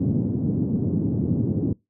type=band-pass noise; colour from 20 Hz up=white; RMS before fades=-23 dBFS; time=0-1.73 s; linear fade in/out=5 ms; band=100 to 280 Hz; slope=24 dB/octave; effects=noise-tail reverb RT60 0.2 s tail -23 dB re dry